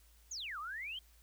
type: exponential two-way sweep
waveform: sine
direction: down then up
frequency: 7040 to 1140 to 3235 Hz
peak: -40 dBFS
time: 0.31-0.99 s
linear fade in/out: 5 ms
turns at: 0.59 s
effects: added 56 Hz sine -62 dBFS peak until 1.22 s + white hiss -68 dBFS RMS until 1.22 s